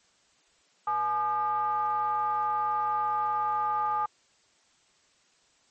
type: ring-modulated tone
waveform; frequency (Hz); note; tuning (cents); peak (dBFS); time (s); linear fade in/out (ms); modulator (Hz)
triangle; 181.8; F#3; -30; -20; 0.87-4.06; 5; 1030
effects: white hiss -65 dBFS RMS until 5.7 s + MP3 32 kbps